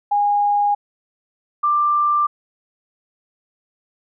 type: tone pair in turn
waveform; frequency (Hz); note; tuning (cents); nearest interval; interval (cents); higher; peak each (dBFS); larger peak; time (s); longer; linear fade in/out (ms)
sine; 820 / 1183.5; G#5 / D6; -22 / +13; tritone; 635; second; -14; neither; 0.11-0.75 / 1.63-2.27; neither; 10
effects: none